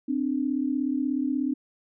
sine tone pair together, 260 / 296.6 Hz, C4 / D4, -11 / +17 cents, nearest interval major second, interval 228 cents, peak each -26 / -27 dBFS, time 0.08-1.54 s, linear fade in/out 10 ms, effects none

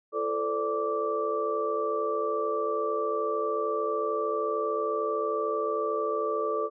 sine tone cluster, 339.9 / 439.7 / 513 / 582 / 1166 Hz, F4 / A4 / C5 / D5 / D6, -47 / -1 / -34 / -16 / -13 cents, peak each -38 / -29 / -38 / -33 / -31 dBFS, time 0.12-6.7 s, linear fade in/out 50 ms, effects none

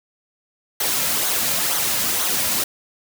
white noise with flanger, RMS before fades -21 dBFS, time 0.8-2.64 s, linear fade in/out 5 ms, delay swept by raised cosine 0.39 to 2.69 ms, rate 2.1 Hz, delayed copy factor -0.5, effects none

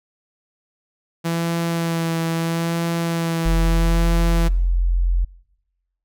sawtooth tone with vibrato, 166.5 Hz, E3, 18 cents sharp, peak -16 dBFS, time 1.24-4.49 s, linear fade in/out 20 ms, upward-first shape sine, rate 0.76 Hz, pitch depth 19 cents each way
sine tone, 43.65 Hz, F1, in tune, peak -15 dBFS, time 3.45-5.25 s, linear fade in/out 10 ms
effects noise-tail reverb RT60 1.0 s tail -24 dB re dry

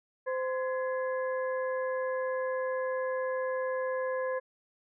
harmonic tone with a mistuned harmonic, 517 Hz, C5, 21 cents flat, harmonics 1 / 2 / 3 / 4, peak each -30 / -38 / -40 / -53 dBFS, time 0.26-4.4 s, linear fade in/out 20 ms, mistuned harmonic 3, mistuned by +140 cents, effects none

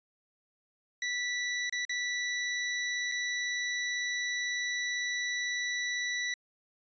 sawtooth tone with dropouts, 1963 Hz, B6, 11 cents flat, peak -27 dBFS, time 1.02-6.34 s, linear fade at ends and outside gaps 2 ms, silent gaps 1.696-1.725 / 1.851-1.894 / 3.116-3.12 s, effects resampled to 16000 Hz

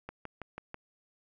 click train, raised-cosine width 0.5 ms, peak -25 dBFS, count 5, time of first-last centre 0.09-0.744 s, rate 6.12 Hz, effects none

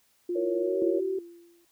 sine tone with pitch glide, 351.7 to 381.3 Hz, F4 to G4, +12 to -48 cents, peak -27 dBFS, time 0.29-1.19 s, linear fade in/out 5 ms, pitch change +140 cents, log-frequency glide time 0.6-0.79 s
sine chord, A# diminished, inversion second, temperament equal, 329.6 / 466.2 / 554.4 Hz, E4 / A#4 / C#5, 0 / 0 / 0 cents, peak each -35 / -32 / -31 dBFS, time 0.35-1 s, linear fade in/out 10 ms
sine tone with exponential decay, 343.2 Hz, F4, 30 cents flat, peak -22 dBFS, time 0.82-1.65 s, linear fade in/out 2 ms, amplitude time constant 180 ms
effects white hiss -67 dBFS RMS until 1.71 s

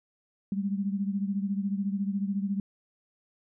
sine beating tone pair, 196 / 210 Hz, G3 / G#3, 0 / +19 cents, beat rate 14 Hz, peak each -28 / -33 dBFS, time 0.52-2.6 s, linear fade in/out 2 ms, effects none

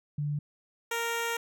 sine / 10% pulse tone pair in turn, 146.83 / 464.7 Hz, D3 / A#4, 0 / -5 cents, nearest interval octave + minor sixth, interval 1995 cents, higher second, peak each -28 / -21 dBFS, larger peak second, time 0.18-0.39 / 0.91-1.37 s, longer second, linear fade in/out 5 ms, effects none

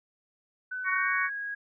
sine tone with pitch glide, 1504 to 1649.6 Hz, F#6 to G#6, +28 to -12 cents, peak -32 dBFS, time 0.71-1.55 s, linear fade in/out 10 ms, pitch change +160 cents, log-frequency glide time 0.92-1.14 s
harmonic tone, 372.4 Hz, F#4, 11 cents sharp, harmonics 3 / 4 / 5 / 6, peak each -31 / -31 / -31 / -31 dBFS, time 0.84-1.3 s, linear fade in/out 50 ms
effects none

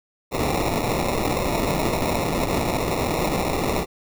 white noise with sample-and-hold, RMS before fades -23 dBFS, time 0.31-3.86 s, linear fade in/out 50 ms, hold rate 1575 Hz, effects none

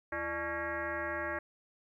sine tone with frequency modulation, 1118 Hz, C#6, 14 cents sharp, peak -33 dBFS, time 0.12-1.39 s, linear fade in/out 5 ms, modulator 260 Hz, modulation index 3.2, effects 12-bit

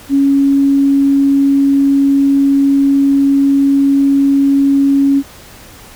sine tone, 277.2 Hz, C#4, in tune, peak -7 dBFS, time 0.09-5.23 s, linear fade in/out 50 ms, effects pink hiss -37 dBFS RMS until 5.95 s

